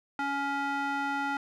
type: tone with band-pass filter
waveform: square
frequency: 280 Hz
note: C#4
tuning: 18 cents sharp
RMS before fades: -31 dBFS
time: 0.19-1.37 s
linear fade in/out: 2 ms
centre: 1200 Hz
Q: 1.8
effects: none